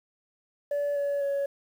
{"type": "tone with pitch steps", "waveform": "sine", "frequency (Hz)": [576, 568.1, 560.2], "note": ["D5", "C#5", "C#5"], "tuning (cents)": [-34, 42, 18], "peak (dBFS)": -23, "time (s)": [0.71, 1.46], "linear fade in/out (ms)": 5, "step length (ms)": 250, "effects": ["tanh soft clip ceiling -24 dBFS", "9-bit"]}